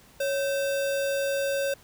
sine tone with sample-and-hold, 554.4 Hz, C#5, in tune, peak -24 dBFS, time 0.2-1.74 s, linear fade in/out 5 ms, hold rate 2100 Hz, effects pink hiss -55 dBFS RMS until 1.83 s

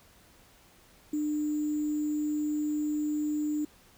sine tone with sample-and-hold, 300 Hz, D4, 37 cents sharp, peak -27 dBFS, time 1.13-3.65 s, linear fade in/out 5 ms, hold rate 7350 Hz, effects pink hiss -59 dBFS RMS until 3.97 s

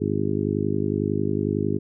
harmonic tone, 51 Hz, G#1, 31 cents flat, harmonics 2 / 3 / 4 / 5 / 6 / 7 / 8, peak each -29 / -29 / -29 / -29 / -29 / -29 / -29 dBFS, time 0-1.79 s, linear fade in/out 20 ms, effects none

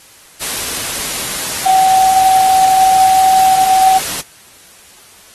sine tone in noise, 759 Hz, F#5, 44 cents sharp, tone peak -7 dBFS, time 1.65-3.99 s, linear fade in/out 20 ms, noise white, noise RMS -20 dBFS, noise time 0.4-4.22 s, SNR +10 dB, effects white hiss -42 dBFS RMS until 5.34 s + AAC 32 kbps

